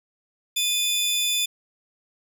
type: tone pair together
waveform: sawtooth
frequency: 2477 / 3501 Hz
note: D#7 / A7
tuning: -8 / -9 cents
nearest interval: tritone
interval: 599 cents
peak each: -25 / -19 dBFS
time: 0.56-1.46 s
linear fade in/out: 10 ms
effects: none